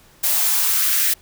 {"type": "noise with high-pass filter sweep", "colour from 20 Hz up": "blue", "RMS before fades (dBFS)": -18, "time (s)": [0.23, 1.14], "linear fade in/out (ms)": 10, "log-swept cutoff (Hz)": [590, 1900], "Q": 2.1, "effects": ["pink hiss -51 dBFS RMS until 1.21 s"]}